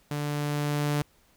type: tone with level ramp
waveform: sawtooth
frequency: 146.8 Hz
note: D3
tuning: in tune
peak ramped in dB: -25 to -20 dBFS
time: 0.11-1.02 s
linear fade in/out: 2 ms
effects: pink hiss -63 dBFS RMS until 1.36 s